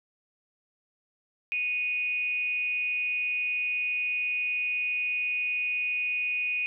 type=tone with frequency modulation; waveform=sine; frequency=2483 Hz; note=D#7; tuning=4 cents flat; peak=-26 dBFS; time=1.52-6.66 s; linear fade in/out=0 ms; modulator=292 Hz; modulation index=0.35; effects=none